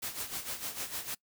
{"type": "noise with tremolo", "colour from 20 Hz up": "white", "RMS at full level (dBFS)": -36, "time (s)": [0.02, 1.15], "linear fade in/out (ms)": 10, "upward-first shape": "sine", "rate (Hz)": 6.6, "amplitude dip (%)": 70, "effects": ["noise-tail reverb RT60 0.1 s tail -23 dB re dry"]}